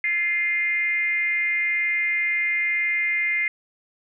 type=tone with frequency modulation; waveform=sine; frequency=2093 Hz; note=C7; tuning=in tune; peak=-20 dBFS; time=0.04-3.48 s; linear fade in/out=2 ms; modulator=364 Hz; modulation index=0.51; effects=none